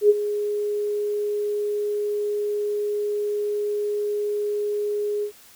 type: tone with ADSR envelope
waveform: sine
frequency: 415.3 Hz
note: G#4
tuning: in tune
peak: -9 dBFS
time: 0.01-5.32 s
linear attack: 86 ms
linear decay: 32 ms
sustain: -13 dB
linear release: 89 ms
effects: white hiss -50 dBFS RMS until 5.55 s